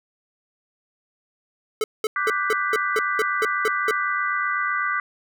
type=tone bursts; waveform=square; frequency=433.8 Hz; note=A4; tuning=25 cents flat; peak=-20 dBFS; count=10; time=1.81-3.91 s; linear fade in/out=2 ms; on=30 ms; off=200 ms
type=chord; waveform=sine; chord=G major seventh; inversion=second; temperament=equal with one note detuned; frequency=1174.7 / 1480 / 1568 / 1983.5 Hz; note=D6 / F#6 / G6 / B6; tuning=0 / 0 / 0 / +7 cents; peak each=-25 / -27 / -29 / -27 dBFS; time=2.16-5 s; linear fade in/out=2 ms
effects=none